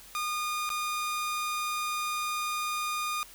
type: tone with dropouts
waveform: sawtooth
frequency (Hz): 1220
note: D#6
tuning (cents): -34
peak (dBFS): -26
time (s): 0.15-3.23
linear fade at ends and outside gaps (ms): 0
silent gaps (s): 0.692-0.702
effects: added 41 Hz sine -60 dBFS peak until 3.34 s + white hiss -51 dBFS RMS until 3.34 s